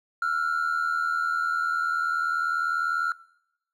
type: ring-modulated tone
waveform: triangle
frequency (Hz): 1385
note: F6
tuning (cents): -15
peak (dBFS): -17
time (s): 0.22-3.12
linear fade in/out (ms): 2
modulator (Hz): 40.1
effects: noise-tail reverb RT60 0.9 s tail -25 dB re dry + tanh soft clip ceiling -18 dBFS